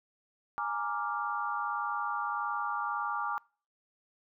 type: chord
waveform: sine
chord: Bb dominant seventh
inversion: third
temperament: equal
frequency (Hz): 830.6 / 932.3 / 1174.7 / 1396.9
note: Ab5 / Bb5 / D6 / F6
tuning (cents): 0 / 0 / 0 / 0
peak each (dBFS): -37 / -38 / -34 / -38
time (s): 0.58-3.38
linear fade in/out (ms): 0
effects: noise-tail reverb RT60 0.4 s tail -25 dB re dry